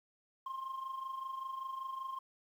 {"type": "tone with amplitude modulation", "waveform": "sine", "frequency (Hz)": 1060, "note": "C6", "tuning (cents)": 22, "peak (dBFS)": -34, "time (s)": [0.46, 2.19], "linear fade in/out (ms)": 5, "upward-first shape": "sine", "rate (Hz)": 25.2, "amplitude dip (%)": 70, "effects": ["tanh soft clip ceiling -36 dBFS", "11-bit"]}